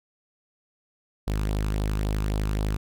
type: tone with flanger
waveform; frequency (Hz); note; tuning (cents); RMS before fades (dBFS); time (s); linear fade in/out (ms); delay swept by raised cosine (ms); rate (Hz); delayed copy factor
sawtooth; 51.9; G#1; 0; -26; 1.27-2.77; 10; 0.22 to 0.81; 3.7; +0.5
effects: none